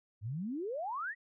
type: exponential sweep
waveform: sine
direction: up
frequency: 96.3 to 1975.5 Hz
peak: -35 dBFS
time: 0.21-1.15 s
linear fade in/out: 50 ms
effects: none